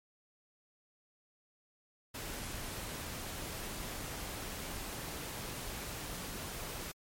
pink noise, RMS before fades -42 dBFS, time 2.14-6.92 s, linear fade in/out 10 ms, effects MP3 64 kbps

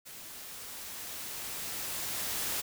white noise with level ramp, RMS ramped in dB -47 to -33 dBFS, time 0.05-2.62 s, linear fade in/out 20 ms, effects none

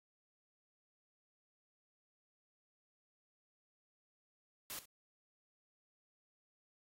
white noise with echo, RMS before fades -45 dBFS, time 4.7-4.79 s, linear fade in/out 0 ms, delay 65 ms, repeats 1, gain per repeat -15 dB, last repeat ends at 4.855 s, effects AAC 48 kbps

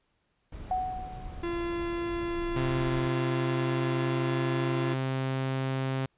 brown noise, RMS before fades -40 dBFS, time 0.52-3.08 s, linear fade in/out 5 ms
sine tone with exponential decay, 742 Hz, F#5, 5 cents sharp, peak -24 dBFS, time 0.71-1.68 s, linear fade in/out 2 ms, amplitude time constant 210 ms
45% pulse tone, 342.7 Hz, F4, 33 cents flat, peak -30 dBFS, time 1.43-4.94 s, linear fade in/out 5 ms
sawtooth tone with pitch glide, 130.6 to 132.81 Hz, C3 to C3, -3 to +26 cents, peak -24 dBFS, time 2.56-6.06 s, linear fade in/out 5 ms, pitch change +29 cents, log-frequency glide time 3.02-5.66 s
effects pink hiss -74 dBFS RMS until 6.17 s + resampled to 8000 Hz

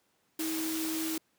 sine tone in noise, 320.2 Hz, D#4, 50 cents sharp, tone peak -32 dBFS, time 0.39-1.18 s, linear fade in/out 5 ms, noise white, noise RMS -37 dBFS, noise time 0.39-1.18 s, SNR +2 dB, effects pink hiss -72 dBFS RMS until 1.38 s + high-pass 150 Hz 12 dB/octave

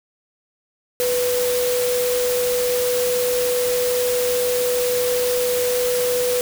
sine tone in noise, 493.9 Hz, B4, in tune, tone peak -18 dBFS, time 1-6.41 s, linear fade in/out 0 ms, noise white, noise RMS -26 dBFS, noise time 1-6.41 s, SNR +5 dB, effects none

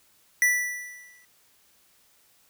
square tone with exponential decay, 1967 Hz, B6, 7 cents flat, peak -17 dBFS, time 0.42-1.25 s, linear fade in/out 1 ms, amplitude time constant 180 ms, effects white hiss -62 dBFS RMS until 2.49 s

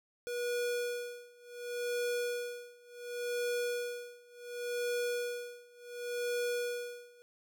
square tone with tremolo, 483.9 Hz, B4, 35 cents flat, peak -32 dBFS, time 0.27-7.22 s, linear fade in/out 0 ms, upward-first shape sine, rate 0.69 Hz, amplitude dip 95%, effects none

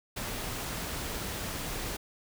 pink noise, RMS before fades -36 dBFS, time 0.16-1.97 s, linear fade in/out 10 ms, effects none

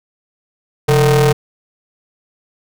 45% pulse ring-modulated tone, 155.56 Hz, D#3, in tune, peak -6 dBFS, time 0.88-1.33 s, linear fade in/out 10 ms, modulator 291 Hz, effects none

